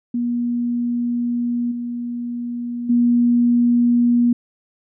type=tone with level steps; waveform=sine; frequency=240 Hz; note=B3; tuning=49 cents flat; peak=-18 / -23 / -12 dBFS; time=0.14-4.33 s; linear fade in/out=5 ms; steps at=1.71 / 2.89 s; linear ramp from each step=10 ms; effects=none